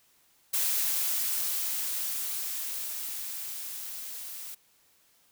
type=noise with level ramp; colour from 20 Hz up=blue; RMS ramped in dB=-27 to -41 dBFS; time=0.53-4.55 s; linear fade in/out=10 ms; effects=white hiss -65 dBFS RMS until 5.31 s